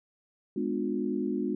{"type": "chord", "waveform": "sine", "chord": "G# diminished seventh", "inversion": "none", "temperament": "just", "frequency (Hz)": [207.7, 249.2, 299, 358.8], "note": ["G#3", "B3", "D4", "F4"], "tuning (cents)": [0, 16, 31, 47], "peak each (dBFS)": -33, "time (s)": [0.56, 1.55], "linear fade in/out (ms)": 5, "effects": []}